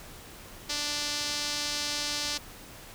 sawtooth tone with band-pass filter, 293.7 Hz, D4, in tune, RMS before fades -32 dBFS, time 0.69-2.38 s, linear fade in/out 10 ms, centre 5000 Hz, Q 1.9, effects pink hiss -47 dBFS RMS until 2.94 s

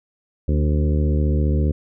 harmonic tone with a mistuned harmonic, 74.9 Hz, D2, 35 cents sharp, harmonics 1 / 2 / 3 / 4 / 5 / 6 / 7, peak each -17 / -23 / -27 / -29 / -31 / -33 / -34 dBFS, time 0.48-1.72 s, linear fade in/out 5 ms, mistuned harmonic 4, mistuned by -24 cents, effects none

